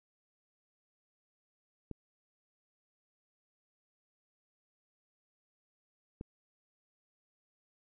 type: clicks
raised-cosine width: 3 ms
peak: -28 dBFS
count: 2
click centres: 1.913 / 6.211 s
effects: none